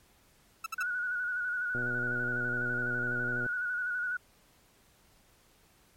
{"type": "tone bursts", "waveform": "30% pulse", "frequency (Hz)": 1318.5, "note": "E6", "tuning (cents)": 0, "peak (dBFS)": -30, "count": 3, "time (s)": [0.64, 0.827], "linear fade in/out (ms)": 5, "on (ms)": 23, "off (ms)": 59}
{"type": "tone with vibrato", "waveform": "sine", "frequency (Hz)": 1462, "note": "F#6", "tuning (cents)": -21, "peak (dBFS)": -30, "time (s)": [0.78, 4.17], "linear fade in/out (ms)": 5, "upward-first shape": "square", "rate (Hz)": 12, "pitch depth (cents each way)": 35}
{"type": "click train", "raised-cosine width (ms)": 2, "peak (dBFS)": -27, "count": 210, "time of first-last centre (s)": [1.75, 3.463], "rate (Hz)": 122}
{"effects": ["pink hiss -64 dBFS RMS until 5.96 s", "MP3 64 kbps"]}